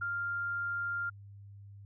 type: tone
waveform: sine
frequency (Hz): 1396.9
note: F6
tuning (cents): 0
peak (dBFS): -32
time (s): 0.01-1.1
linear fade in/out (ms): 10
effects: added 100 Hz sine -48 dBFS peak until 1.85 s